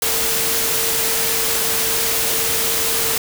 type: tone in noise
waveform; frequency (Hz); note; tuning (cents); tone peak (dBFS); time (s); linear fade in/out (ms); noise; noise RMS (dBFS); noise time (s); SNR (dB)
sine; 453.1; A#4; -49; -29; 0.02-3.18; 2; white; -19; 0.02-3.18; -13
effects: none